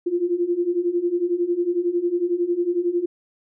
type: beating tone pair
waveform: sine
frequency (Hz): 342.6 / 353.6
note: F4 / F4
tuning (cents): -33 / +22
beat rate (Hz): 11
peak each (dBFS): -24 / -21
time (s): 0.06-3.06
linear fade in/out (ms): 10
effects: none